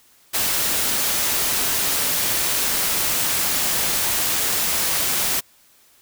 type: noise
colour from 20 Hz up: white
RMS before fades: -21 dBFS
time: 0.33-5.41 s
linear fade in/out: 20 ms
effects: white hiss -55 dBFS RMS until 6.01 s